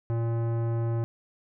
sine tone with tanh clipping, 115.7 Hz, A#2, 13 cents flat, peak -27 dBFS, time 0.1-1.04 s, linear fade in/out 0 ms, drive 17 dB, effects none

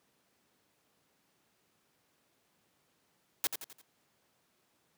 white noise with echo, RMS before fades -30 dBFS, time 3.44-3.47 s, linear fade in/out 0 ms, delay 86 ms, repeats 4, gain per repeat -7 dB, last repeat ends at 3.814 s, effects pink hiss -73 dBFS RMS until 4.97 s + high-pass 150 Hz 12 dB/octave

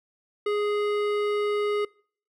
sine tone with hard clipping, 415.3 Hz, G#4, in tune, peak -25 dBFS, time 0.46-1.85 s, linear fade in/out 5 ms, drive 14 dB, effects noise-tail reverb RT60 0.5 s tail -25 dB re dry

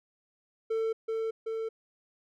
triangle tone with echo, 447.1 Hz, A4, 28 cents sharp, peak -25 dBFS, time 0.7-0.93 s, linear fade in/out 10 ms, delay 380 ms, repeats 2, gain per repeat -2 dB, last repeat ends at 1.69 s, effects none

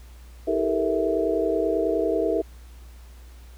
sine tone cluster, 321.9 / 393.4 / 441.9 / 472 / 654 Hz, E4 / G4 / A4 / A#4 / E5, -41 / +6 / +7 / +22 / -14 cents, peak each -27 dBFS, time 0.47-2.42 s, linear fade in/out 10 ms, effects added 60 Hz sine -42 dBFS peak until 3.57 s + pink hiss -55 dBFS RMS until 3.57 s

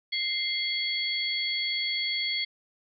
sine tone cluster, 2096 / 3316 / 4441 Hz, C7 / G#7 / C#8, +2 / -3 / +2 cents, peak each -31 dBFS, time 0.12-2.45 s, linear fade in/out 10 ms, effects none

